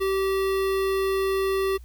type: tone with notch filter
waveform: square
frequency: 386.6 Hz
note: G4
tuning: 24 cents flat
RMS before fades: -24 dBFS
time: 0-1.78 s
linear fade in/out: 20 ms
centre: 6900 Hz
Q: 1.1
effects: added 60 Hz sine -41 dBFS peak until 1.84 s + white hiss -62 dBFS RMS until 1.84 s